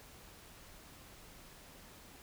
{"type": "silence", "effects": ["pink hiss -56 dBFS RMS until 2.22 s"]}